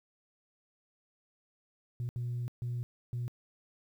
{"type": "tone bursts at uneven times", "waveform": "sine", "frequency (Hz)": 121.2, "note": "B2", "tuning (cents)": -32, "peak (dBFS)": -31, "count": 4, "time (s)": [[2, 2.09], [2.16, 2.48], [2.62, 2.83], [3.13, 3.28]], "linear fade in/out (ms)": 0, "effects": ["tanh soft clip ceiling -30 dBFS", "11-bit"]}